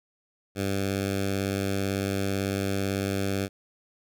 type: tone with notch filter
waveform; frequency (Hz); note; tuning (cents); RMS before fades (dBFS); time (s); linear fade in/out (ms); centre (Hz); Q
10% pulse; 98; G2; 0; -28; 0.55-3.49; 50; 1000; 1.4
effects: none